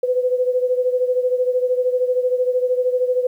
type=beating tone pair; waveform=sine; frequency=500 / 513 Hz; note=B4 / C5; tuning=+21 / -34 cents; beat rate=13 Hz; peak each=-17 / -22 dBFS; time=0.03-3.27 s; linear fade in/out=5 ms; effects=9-bit